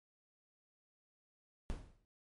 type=noise with exponential decay; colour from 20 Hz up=brown; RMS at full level=-39 dBFS; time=1.7-2.05 s; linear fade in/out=0 ms; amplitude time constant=76 ms; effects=MP3 48 kbps